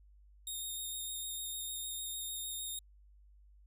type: tone with vibrato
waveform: 10% pulse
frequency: 3700 Hz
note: A#7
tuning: 14 cents flat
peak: -32 dBFS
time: 0.47-2.79 s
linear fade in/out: 2 ms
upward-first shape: square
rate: 6.6 Hz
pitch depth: 13 cents each way
effects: added 50 Hz sine -58 dBFS peak until 3.66 s